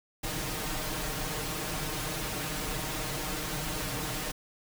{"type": "noise with comb filter", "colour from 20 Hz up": "pink", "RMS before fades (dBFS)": -34, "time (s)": [0.23, 4.32], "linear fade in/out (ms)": 10, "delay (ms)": 6.5, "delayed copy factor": 0.8, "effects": []}